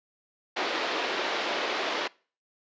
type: band-pass noise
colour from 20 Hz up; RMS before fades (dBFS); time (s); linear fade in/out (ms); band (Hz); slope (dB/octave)
pink; -30; 0.56-2.08; 10; 340 to 4400; 24
effects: noise-tail reverb RT60 0.4 s tail -24 dB re dry + resampled to 16000 Hz